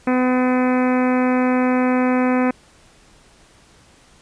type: harmonic tone with a mistuned harmonic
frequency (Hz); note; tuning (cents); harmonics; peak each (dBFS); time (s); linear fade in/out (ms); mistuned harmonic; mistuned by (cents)
252.8; B3; +41; 1 / 2 / 3 / 4 / 5 / 6 / 7 / 8 / 9 / 10; -16 / -22 / -26 / -28 / -30 / -32 / -33 / -34 / -35 / -36; 0.07-2.51; 5; 8; +17
effects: pink hiss -51 dBFS RMS until 4.21 s + resampled to 22050 Hz